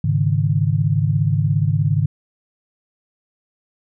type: chord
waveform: sine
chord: Ab suspended fourth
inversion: none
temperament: equal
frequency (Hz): 103.83 / 138.59 / 155.56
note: Ab2 / Db3 / Eb3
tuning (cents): 0 / 0 / 0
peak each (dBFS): -19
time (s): 0.04-2.06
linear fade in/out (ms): 5
effects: none